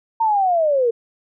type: linear sweep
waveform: sine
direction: down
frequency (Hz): 919 to 450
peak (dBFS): -14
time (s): 0.2-0.91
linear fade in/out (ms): 10
effects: none